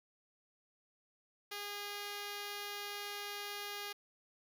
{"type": "tone", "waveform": "5% pulse", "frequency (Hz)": 409, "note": "G#4", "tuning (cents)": -26, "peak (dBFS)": -30, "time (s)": [1.51, 3.93], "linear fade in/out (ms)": 10, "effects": []}